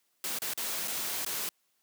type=noise with dropouts; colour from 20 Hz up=white; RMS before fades=-34 dBFS; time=0.24-1.49 s; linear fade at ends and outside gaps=1 ms; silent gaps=0.387-0.419 / 0.536-0.576 / 0.876-0.88 / 1.249-1.263 s; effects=white hiss -74 dBFS RMS until 1.82 s + high-pass 150 Hz 12 dB/octave